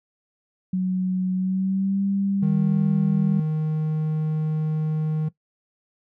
sine tone with pitch glide, 185 to 197.14 Hz, F#3 to G3, 0 to +10 cents, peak -20 dBFS, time 0.73-3.4 s, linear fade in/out 5 ms, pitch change +110 cents, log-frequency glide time 1.35-2.02 s
triangle tone, 155.5 Hz, D#3, 1 cent flat, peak -19 dBFS, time 2.42-5.29 s, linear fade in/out 10 ms
effects noise-tail reverb RT60 0.1 s tail -18 dB re dry

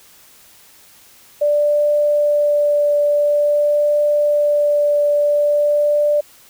sine tone with vibrato, 587.3 Hz, D5, in tune, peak -12 dBFS, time 1.41-6.21 s, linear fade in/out 10 ms, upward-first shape triangle, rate 0.48 Hz, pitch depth 9 cents each way, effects white hiss -47 dBFS RMS until 6.49 s

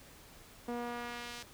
sawtooth tone with band-pass filter sweep, 239.6 Hz, A#3, 48 cents sharp, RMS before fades -41 dBFS, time 0.68-1.43 s, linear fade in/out 5 ms, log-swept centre 490 to 5100 Hz, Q 0.73, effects pink hiss -56 dBFS RMS until 1.53 s

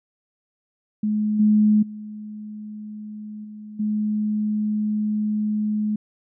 sine tone with level steps, 212 Hz, G#3, 36 cents sharp, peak -19 / -13 / -32 / -35 / -20 dBFS, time 1.03-5.96 s, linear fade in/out 5 ms, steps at 1.39 / 1.82 / 3.44 / 3.79 s, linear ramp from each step 10 ms, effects none

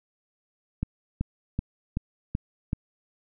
click train, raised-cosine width 5 ms, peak -14 dBFS, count 6, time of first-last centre 0.83-2.731 s, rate 2.63 Hz, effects none

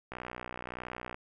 click train, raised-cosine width 0.5 ms, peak -24 dBFS, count 64, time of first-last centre 0.12-1.144 s, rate 61.5 Hz, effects none

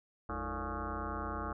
sine tone with frequency modulation, 574 Hz, D5, 40 cents flat, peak -35 dBFS, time 0.29-1.53 s, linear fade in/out 5 ms, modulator 131 Hz, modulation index 6.2, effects none

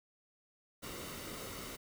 pink noise with comb filter, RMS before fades -45 dBFS, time 0.82-1.77 s, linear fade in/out 20 ms, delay 1.2 ms, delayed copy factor -0.5, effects none

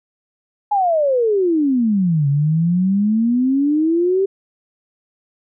sine exponential two-way sweep, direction down then up, 847 to 138.59 to 395.5 Hz, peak -13 dBFS, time 0.71-4.26 s, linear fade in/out 10 ms, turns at 2.28 s, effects none

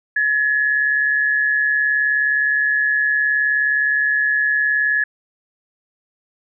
sine tone pair together, 1700 / 1839.3 Hz, G#6 / A#6, +40 / -24 cents, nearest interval minor second, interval 136 cents, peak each -15 / -25 dBFS, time 0.16-5.04 s, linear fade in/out 5 ms, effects none

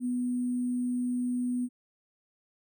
sine tone with sample-and-hold, 247 Hz, B3, in tune, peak -27 dBFS, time 0-1.69 s, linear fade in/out 50 ms, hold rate 8820 Hz, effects none

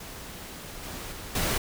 pink noise with level steps, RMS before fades -41 / -38 / -40 / -27 dBFS, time 0-1.58 s, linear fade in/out 5 ms, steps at 0.83 / 1.12 / 1.35 s, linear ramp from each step 5 ms, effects none

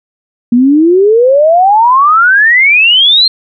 sine exponential sweep, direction up, 233.1 to 4237 Hz, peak -3 dBFS, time 0.52-3.28 s, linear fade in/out 5 ms, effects none

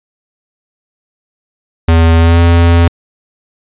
square tone with pitch glide, 82.41 to 85.02 Hz, E2 to F2, 0 to -46 cents, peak -5 dBFS, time 1.88-2.88 s, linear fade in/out 5 ms, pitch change +54 cents, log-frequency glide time 2.17-2.4 s, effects resampled to 8000 Hz

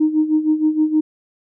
sine tone with tremolo, 309.5 Hz, D#4, 9 cents flat, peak -10 dBFS, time 0-1.01 s, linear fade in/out 10 ms, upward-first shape sine, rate 6.4 Hz, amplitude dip 75%, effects tanh soft clip ceiling -6 dBFS

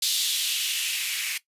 violet noise with band-pass filter sweep, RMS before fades -27 dBFS, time 0.02-1.38 s, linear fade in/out 5 ms, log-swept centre 3800 to 2200 Hz, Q 3, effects noise-tail reverb RT60 0.1 s tail -17 dB re dry + resampled to 32000 Hz

